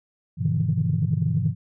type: tone cluster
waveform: sine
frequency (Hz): 100.6 / 122.9 / 147.6 / 156.7 / 168.6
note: G2 / B2 / D3 / D#3 / E3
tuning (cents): +45 / -8 / +9 / +13 / +39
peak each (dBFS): -26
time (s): 0.37-1.55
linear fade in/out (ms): 50
effects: tanh soft clip ceiling -10 dBFS